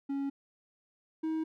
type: tone pair in turn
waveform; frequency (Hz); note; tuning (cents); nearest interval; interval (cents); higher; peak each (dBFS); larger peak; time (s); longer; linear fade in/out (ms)
triangle; 277.2 / 318; C#4 / D#4; 0 / +38; major second; 238; second; -29 / -28; second; 0.09-0.3 / 1.23-1.44; neither; 10
effects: none